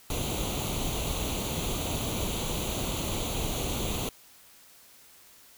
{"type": "noise with comb filter", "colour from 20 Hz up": "pink", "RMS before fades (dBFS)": -31, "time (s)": [0.1, 4.09], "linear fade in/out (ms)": 2, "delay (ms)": 0.29, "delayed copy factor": 0.75, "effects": ["white hiss -55 dBFS RMS until 5.57 s"]}